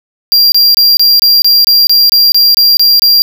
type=tone bursts; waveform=square; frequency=4759 Hz; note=D8; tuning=22 cents sharp; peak=-4 dBFS; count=13; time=0.32-3.22 s; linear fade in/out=0 ms; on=200 ms; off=25 ms; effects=none